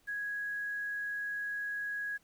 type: tone with quantisation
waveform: sine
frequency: 1661.2 Hz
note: G#6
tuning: in tune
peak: -34 dBFS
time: 0.07-2.18 s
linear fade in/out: 20 ms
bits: 10
effects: pink hiss -69 dBFS RMS until 2.23 s

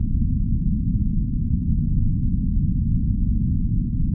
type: low-pass noise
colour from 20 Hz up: pink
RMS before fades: -20 dBFS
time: 0-4.14 s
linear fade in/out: 2 ms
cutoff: 240 Hz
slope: 48 dB/octave
effects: none

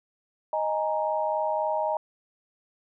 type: chord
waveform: sine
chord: D# suspended fourth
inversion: none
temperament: just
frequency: 622.3 / 829.7 / 933.4 Hz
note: D#5 / G#5 / A#5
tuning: 0 / -2 / +2 cents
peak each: -27 / -30 / -29 dBFS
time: 0.53-1.97 s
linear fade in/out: 2 ms
effects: none

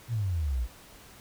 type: exponential sweep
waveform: sine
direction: down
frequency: 123.3 to 55 Hz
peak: -26 dBFS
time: 0.08-0.68 s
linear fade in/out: 50 ms
effects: pink hiss -52 dBFS RMS until 1.2 s

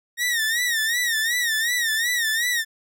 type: tone with vibrato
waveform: sawtooth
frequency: 1857 Hz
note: A#6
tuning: 7 cents flat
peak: -17 dBFS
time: 0.17-2.65 s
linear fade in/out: 50 ms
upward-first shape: sine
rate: 2.7 Hz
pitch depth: 110 cents each way
effects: none

